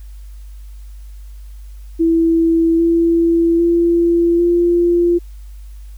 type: tone with pitch steps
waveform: sine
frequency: 330 / 335.2 / 340.5 / 345.8 Hz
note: E4 / E4 / F4 / F4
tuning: +2 / +29 / -44 / -17 cents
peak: -10 dBFS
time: 1.99-5.19 s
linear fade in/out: 20 ms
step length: 800 ms
effects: added 50 Hz sine -31 dBFS peak until 5.97 s + white hiss -54 dBFS RMS until 5.97 s